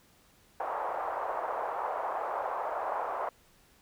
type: band-pass noise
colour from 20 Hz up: white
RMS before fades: -34 dBFS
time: 0.6-3.29 s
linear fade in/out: 2 ms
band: 580 to 1000 Hz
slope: 24 dB/octave
effects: pink hiss -63 dBFS RMS until 3.81 s